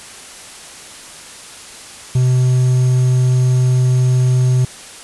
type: tone with quantisation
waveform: triangle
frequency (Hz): 126.9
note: B2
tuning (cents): +47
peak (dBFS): -8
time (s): 2.15-4.65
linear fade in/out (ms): 5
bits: 6
effects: white hiss -35 dBFS RMS until 5.03 s + resampled to 24000 Hz